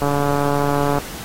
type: click train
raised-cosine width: 1 ms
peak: -6 dBFS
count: 139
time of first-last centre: 0.02-0.985 s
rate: 143 Hz
effects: pink hiss -33 dBFS RMS until 1.24 s + AAC 48 kbps